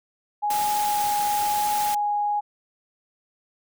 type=tone with vibrato; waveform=sine; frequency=830.6 Hz; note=G#5; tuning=in tune; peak=-21 dBFS; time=0.42-2.41 s; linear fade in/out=20 ms; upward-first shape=sine; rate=1 Hz; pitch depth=8 cents each way
type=noise; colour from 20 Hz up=white; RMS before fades=-31 dBFS; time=0.5-1.95 s; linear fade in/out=5 ms
effects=none